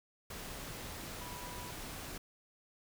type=tone in noise; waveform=sine; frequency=980 Hz; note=B5; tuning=14 cents flat; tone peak=-49 dBFS; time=1.21-1.71 s; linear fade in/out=5 ms; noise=pink; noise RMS=-45 dBFS; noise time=0.3-2.18 s; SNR=-7 dB; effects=none

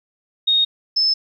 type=tone pair in turn; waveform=sine; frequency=3721 / 5243 Hz; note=A#7 / E8; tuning=-4 / -10 cents; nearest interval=tritone; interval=594 cents; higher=second; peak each=-13 / -14 dBFS; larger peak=first; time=0.47-0.65 / 0.96-1.14 s; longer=neither; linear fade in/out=10 ms; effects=9-bit

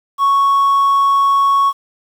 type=tone; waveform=triangle; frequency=1108.7 Hz; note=C#6; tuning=in tune; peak=-7 dBFS; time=0.18-1.73 s; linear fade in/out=50 ms; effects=tanh soft clip ceiling -4 dBFS + 7-bit

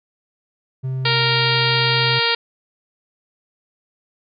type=tone with pitch glide; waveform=triangle; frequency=130.81 to 128.86 Hz; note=C3 to C3; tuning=0 to -26 cents; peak=-19 dBFS; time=0.83-2.2 s; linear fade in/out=20 ms; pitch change=-26 cents; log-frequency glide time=1-1.29 s
type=harmonic tone; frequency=465.5 Hz; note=A#4; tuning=2 cents flat; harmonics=1 / 2 / 3 / 4 / 5 / 6 / 7 / 8 / 9 / 10; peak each=-25 / -25 / -25 / -25 / -25 / -25 / -25 / -25 / -25 / -25 dBFS; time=1.05-2.35 s; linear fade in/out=5 ms
effects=none

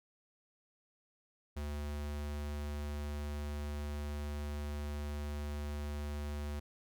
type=tone; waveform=square; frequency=73.42 Hz; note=D2; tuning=in tune; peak=-38 dBFS; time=1.56-6.6 s; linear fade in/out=10 ms; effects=none

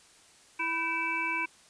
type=harmonic tone with a mistuned harmonic; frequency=330 Hz; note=E4; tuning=2 cents sharp; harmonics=1 / 3 / 5 / 7 / 8; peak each=-41 / -34 / -38 / -31 / -36 dBFS; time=0.59-1.46 s; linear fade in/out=10 ms; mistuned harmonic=5; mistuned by=-120 cents; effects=white hiss -58 dBFS RMS until 1.69 s + resampled to 22050 Hz

